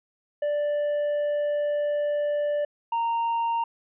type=tone pair in turn; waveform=triangle; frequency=587.3 / 925.8 Hz; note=D5 / A#5; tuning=0 / -12 cents; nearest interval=minor sixth; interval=788 cents; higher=second; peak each=-21 dBFS; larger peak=neither; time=0.42-2.65 / 2.92-3.64 s; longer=first; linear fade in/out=5 ms; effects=resampled to 8000 Hz